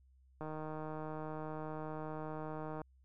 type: click train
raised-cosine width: 1 ms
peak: -30 dBFS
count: 374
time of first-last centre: 0.41-2.816 s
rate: 155 Hz
effects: added 65 Hz sine -63 dBFS peak until 3.04 s